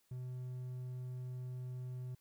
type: tone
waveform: triangle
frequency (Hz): 126.3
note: B2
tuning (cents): +39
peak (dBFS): -39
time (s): 0.11-2.15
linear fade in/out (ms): 5
effects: white hiss -75 dBFS RMS until 2.2 s